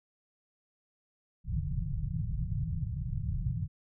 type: low-pass noise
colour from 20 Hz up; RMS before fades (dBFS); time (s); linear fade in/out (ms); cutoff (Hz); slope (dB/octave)
white; -33; 1.44-3.68; 50; 170; 96
effects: none